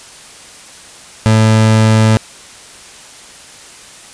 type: tone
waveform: 30% pulse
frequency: 110 Hz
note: A2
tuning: in tune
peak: -4 dBFS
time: 1.26-2.17 s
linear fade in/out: 0 ms
effects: white hiss -36 dBFS RMS until 4.13 s + resampled to 22050 Hz